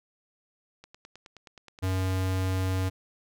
click train, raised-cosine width 0.2 ms, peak -30 dBFS, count 13, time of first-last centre 0.84-2.104 s, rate 9.49 Hz
square tone, 93.8 Hz, F#2, 24 cents sharp, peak -26 dBFS, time 1.82-2.9 s, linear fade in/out 20 ms
effects none

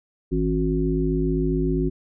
harmonic tone with a mistuned harmonic, 53.7 Hz, A1, 41 cents flat, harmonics 1 / 3 / 5 / 7, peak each -25 / -25 / -25 / -25 dBFS, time 0.31-1.9 s, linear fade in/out 20 ms, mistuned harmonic 7, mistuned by -57 cents, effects none

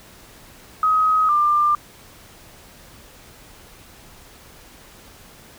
sine tone pair in turn, 1264 / 1193.1 Hz, D#6 / D6, +27 / +27 cents, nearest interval minor second, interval 100 cents, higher first, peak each -14 dBFS, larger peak neither, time 0.83-1.29 / 1.29-1.75 s, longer neither, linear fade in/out 2 ms, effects pink hiss -46 dBFS RMS until 5.58 s

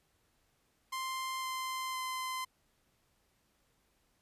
sawtooth tone with pitch steps, 1047 / 1039.8 / 1032.6 Hz, C6 / C6 / C6, +1 / -11 / -23 cents, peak -32 dBFS, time 0.92-2.45 s, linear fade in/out 10 ms, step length 510 ms, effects pink hiss -74 dBFS RMS until 4.21 s + resampled to 32000 Hz

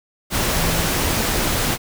sine tone in noise, 164.81 Hz, E3, in tune, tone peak -25 dBFS, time 0.57-0.92 s, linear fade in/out 50 ms, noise pink, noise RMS -20 dBFS, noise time 0.3-1.78 s, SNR -8 dB, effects none

